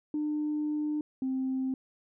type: tone pair in turn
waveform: sine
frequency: 300.7 / 262.2 Hz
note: D4 / C4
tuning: +41 / +4 cents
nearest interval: major second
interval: 237 cents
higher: first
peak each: -27 dBFS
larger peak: neither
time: 0.14-1.01 / 1.22-1.74 s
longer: first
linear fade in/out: 2 ms
effects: tanh soft clip ceiling -24 dBFS